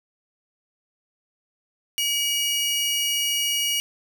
sawtooth tone pair together, 2291 / 2887 Hz, D7 / F#7, -44 / -43 cents, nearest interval major third, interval 401 cents, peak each -27 / -19 dBFS, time 1.98-3.8 s, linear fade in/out 0 ms, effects none

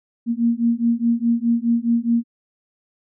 sine beating tone pair, 231.5 / 236.3 Hz, A#3 / A#3, -12 / +24 cents, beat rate 4.8 Hz, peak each -19 dBFS, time 0.26-2.24 s, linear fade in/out 50 ms, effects none

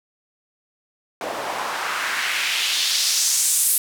white noise with band-pass filter sweep, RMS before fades -22 dBFS, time 1.21-3.78 s, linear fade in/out 2 ms, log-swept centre 570 to 11000 Hz, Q 1.7, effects none

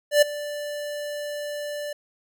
square tone with ADSR envelope, 587.3 Hz, D5, in tune, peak -12 dBFS, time 0.11-1.93 s, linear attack 110 ms, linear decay 10 ms, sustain -18 dB, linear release 5 ms, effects none

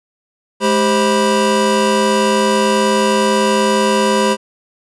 square tone cluster, 211.7 / 393.5 / 524 / 980 Hz, G#3 / G4 / C5 / B5, +33 / +7 / +2 / -14 cents, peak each -18 dBFS, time 0.6-4.37 s, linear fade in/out 50 ms, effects resampled to 24000 Hz

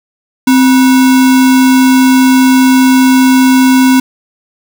sine tone with sample-and-hold, 260 Hz, C4, 11 cents flat, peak -3 dBFS, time 0.47-4 s, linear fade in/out 5 ms, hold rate 1225 Hz, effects none

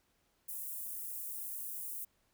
white high-pass noise, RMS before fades -42 dBFS, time 0.48-2.05 s, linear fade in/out 10 ms, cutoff 9600 Hz, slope 24 dB/octave, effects pink hiss -75 dBFS RMS until 2.33 s

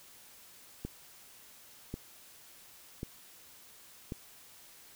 click train, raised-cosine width 3 ms, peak -24 dBFS, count 4, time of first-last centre 0.85-4.122 s, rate 0.917 Hz, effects white hiss -56 dBFS RMS until 4.95 s

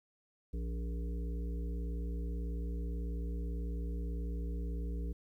harmonic tone with a mistuned harmonic, 58.27 Hz, A#1, in tune, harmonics 1 / 3 / 5 / 7 / 8, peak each -35 / -45 / -49 / -52 / -53 dBFS, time 0.53-5.13 s, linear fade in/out 10 ms, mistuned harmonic 5, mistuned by -19 cents, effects 12-bit

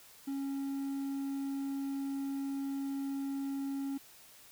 triangle tone, 275 Hz, C#4, 14 cents flat, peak -32 dBFS, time 0.27-3.98 s, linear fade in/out 10 ms, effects white hiss -57 dBFS RMS until 4.51 s

